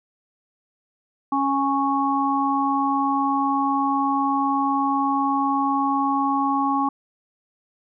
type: harmonic tone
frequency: 276 Hz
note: C#4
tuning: 7 cents flat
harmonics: 1 / 3 / 4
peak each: -23 / -23 / -23 dBFS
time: 1.32-6.89 s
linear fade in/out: 5 ms
effects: none